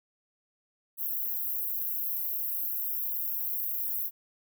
pink high-pass noise, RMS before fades -32 dBFS, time 0.97-4.11 s, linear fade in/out 50 ms, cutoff 12000 Hz, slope 96 dB/octave, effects none

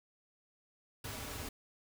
pink noise with comb filter, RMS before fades -43 dBFS, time 1.04-1.49 s, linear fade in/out 5 ms, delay 5.7 ms, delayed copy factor -0.55, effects none

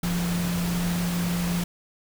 sine tone in noise, 174.1 Hz, F3, 5 cents flat, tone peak -24 dBFS, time 0.03-1.64 s, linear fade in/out 5 ms, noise pink, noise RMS -32 dBFS, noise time 0.03-1.64 s, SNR +5 dB, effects none

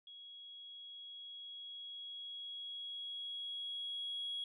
sine tone with level ramp, 3322 Hz, G#7, in tune, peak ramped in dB -51 to -37 dBFS, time 0.07-4.44 s, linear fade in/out 2 ms, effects tanh soft clip ceiling -34 dBFS

